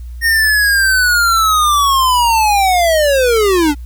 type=linear sweep; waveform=square; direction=down; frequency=1854 to 277.4 Hz; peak=-10 dBFS; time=0.21-3.75 s; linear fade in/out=50 ms; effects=added 60 Hz sine -25 dBFS peak until 3.85 s + white hiss -53 dBFS RMS until 3.85 s